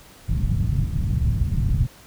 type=low-pass noise; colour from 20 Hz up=white; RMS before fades=-21 dBFS; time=0.28-1.87 s; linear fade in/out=20 ms; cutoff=140 Hz; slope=24 dB/octave; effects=pink hiss -48 dBFS RMS until 2.06 s